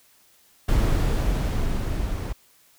brown noise with level ramp, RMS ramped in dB -19 to -28 dBFS, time 0.68-2.33 s, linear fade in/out 10 ms, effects white hiss -58 dBFS RMS until 2.78 s

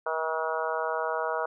harmonic tone, 160 Hz, D#3, 49 cents sharp, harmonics 3 / 4 / 5 / 6 / 7 / 8 / 9, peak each -33 / -32 / -37 / -34 / -37 / -36 / -36 dBFS, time 0.06-1.46 s, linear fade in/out 5 ms, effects none

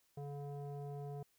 square tone with low-pass filter, 142.8 Hz, D3, 48 cents flat, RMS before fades -45 dBFS, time 0.17-1.23 s, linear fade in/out 5 ms, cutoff 620 Hz, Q 2.9, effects white hiss -75 dBFS RMS until 1.38 s

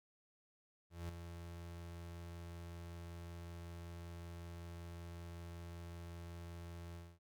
35% pulse tone with ADSR envelope, 85.3 Hz, F2, 40 cents flat, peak -39 dBFS, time 0.9-7.19 s, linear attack 190 ms, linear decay 5 ms, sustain -7 dB, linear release 240 ms, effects none

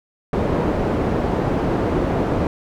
white low-pass noise, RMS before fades -20 dBFS, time 0.33-2.47 s, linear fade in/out 2 ms, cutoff 500 Hz, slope 12 dB/octave, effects none

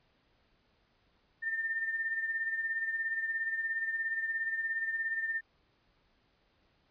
sine beating tone pair, 1803 / 1820 Hz, A6 / A#6, +42 / -42 cents, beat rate 17 Hz, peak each -32 / -40 dBFS, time 1.42-5.41 s, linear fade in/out 20 ms, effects pink hiss -71 dBFS RMS until 6.9 s + resampled to 11025 Hz

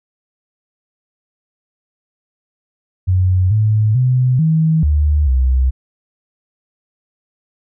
sine tone with pitch steps, 92.2 / 107.6 / 127.1 / 159.5 / 74.4 / 64.5 Hz, F#2 / A2 / C3 / D#3 / D2 / C2, -6 / -38 / -50 / +43 / +23 / -24 cents, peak -10 dBFS, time 3.07-5.71 s, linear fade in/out 20 ms, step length 440 ms, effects none

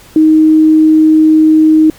sine tone, 313.1 Hz, D#4, 11 cents sharp, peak -3 dBFS, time 0.16-1.9 s, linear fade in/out 2 ms, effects pink hiss -39 dBFS RMS until 1.98 s

